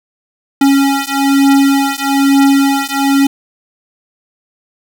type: beating tone pair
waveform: square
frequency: 275.5 / 276.6 Hz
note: C#4 / C#4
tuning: -11 / -4 cents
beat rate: 1.1 Hz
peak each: -12 dBFS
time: 0.61-3.27 s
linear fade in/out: 5 ms
effects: none